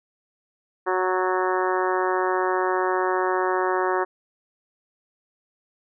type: harmonic tone with a mistuned harmonic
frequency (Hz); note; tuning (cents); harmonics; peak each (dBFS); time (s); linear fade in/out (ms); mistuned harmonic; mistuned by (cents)
185; F#3; 0; 2 / 3 / 4 / 5 / 6 / 7 / 8 / 9 / 10; -24 / -30 / -29 / -28 / -28 / -33 / -34 / -34 / -36; 0.86-4.05; 20; 10; -35
effects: none